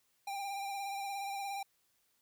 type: tone with vibrato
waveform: square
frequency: 794 Hz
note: G5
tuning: 22 cents sharp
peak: -38 dBFS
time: 0.27-1.63 s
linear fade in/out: 5 ms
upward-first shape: triangle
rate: 17 Hz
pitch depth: 35 cents each way
effects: white hiss -75 dBFS RMS until 2.21 s